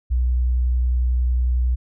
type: tone with vibrato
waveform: sine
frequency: 61.74 Hz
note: B1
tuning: in tune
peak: -16 dBFS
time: 0.1-1.76 s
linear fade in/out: 20 ms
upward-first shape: sine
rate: 11 Hz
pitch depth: 11 cents each way
effects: none